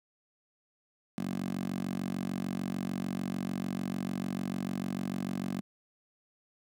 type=tone with high-pass filter; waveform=10% pulse; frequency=46.72 Hz; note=F#1; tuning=18 cents sharp; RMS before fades=-35 dBFS; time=1.18-5.61 s; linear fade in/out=0 ms; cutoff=200 Hz; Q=3.2; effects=none